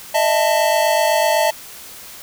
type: tone cluster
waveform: square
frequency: 614 / 662 / 883 Hz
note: D#5 / E5 / A5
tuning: -23 / +7 / +6 cents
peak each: -19 dBFS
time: 0.14-1.51 s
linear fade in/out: 10 ms
effects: white hiss -37 dBFS RMS until 2.22 s